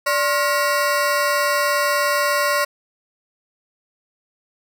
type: ring-modulated tone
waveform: 25% pulse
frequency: 830.6 Hz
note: G#5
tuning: in tune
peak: -10 dBFS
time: 0.06-2.65 s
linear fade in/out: 10 ms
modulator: 247 Hz
effects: none